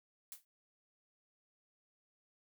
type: noise with exponential decay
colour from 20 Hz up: blue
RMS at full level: -44 dBFS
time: 0.32-0.45 s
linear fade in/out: 1 ms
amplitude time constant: 27 ms
effects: noise-tail reverb RT60 0.1 s tail -26 dB re dry